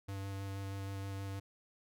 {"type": "tone with vibrato", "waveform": "square", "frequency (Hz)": 98, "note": "G2", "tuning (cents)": 0, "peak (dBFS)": -40, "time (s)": [0.08, 1.4], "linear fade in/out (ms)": 10, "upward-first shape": "square", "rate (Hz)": 6.3, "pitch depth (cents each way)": 9, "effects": []}